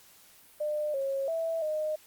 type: tone with pitch steps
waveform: sine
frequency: 601 / 545 / 656 / 616 Hz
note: D5 / C#5 / E5 / D#5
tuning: +40 / -29 / -9 / -17 cents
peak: -28 dBFS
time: 0.6-1.96 s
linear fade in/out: 10 ms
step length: 340 ms
effects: white hiss -57 dBFS RMS until 2.06 s + Opus 48 kbps